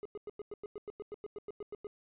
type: tone bursts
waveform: triangle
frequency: 415.3 Hz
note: G#4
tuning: in tune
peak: -37 dBFS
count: 16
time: 0.03-1.869 s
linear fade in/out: 0 ms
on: 24 ms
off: 97 ms
effects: resampled to 8000 Hz